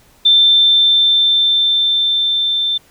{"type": "tone with level ramp", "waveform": "sine", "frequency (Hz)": 3560, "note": "A7", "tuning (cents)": 20, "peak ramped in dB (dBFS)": [-6, -14], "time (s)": [0.25, 2.78], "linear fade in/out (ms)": 10, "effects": ["pink hiss -50 dBFS RMS until 2.9 s"]}